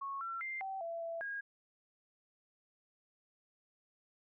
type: tone with pitch steps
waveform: sine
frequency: 1101 / 1353 / 2095 / 771 / 671 / 667 / 1633 Hz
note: C#6 / E6 / C7 / G5 / E5 / E5 / G#6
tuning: -12 / +45 / +2 / -29 / +31 / +20 / -30 cents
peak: -38 dBFS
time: 0.01-1.41 s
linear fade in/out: 10 ms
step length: 200 ms
effects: none